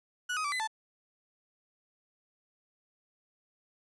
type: tone with pitch steps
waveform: 35% pulse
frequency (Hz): 1469 / 1257 / 1160 / 2017 / 879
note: F#6 / D#6 / D6 / B6 / A5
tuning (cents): -13 / +17 / -22 / +36 / -2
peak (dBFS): -29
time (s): 0.29-0.675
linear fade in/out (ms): 10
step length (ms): 77
effects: resampled to 22050 Hz + 11-bit